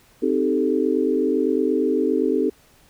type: chord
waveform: sine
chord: A half-diminished seventh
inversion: first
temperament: equal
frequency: 261.6 / 311.1 / 392 / 440 Hz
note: C4 / Eb4 / G4 / A4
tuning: 0 / 0 / 0 / 0 cents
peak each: -23 dBFS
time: 0.22-2.5 s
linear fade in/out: 10 ms
effects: pink hiss -55 dBFS RMS until 2.89 s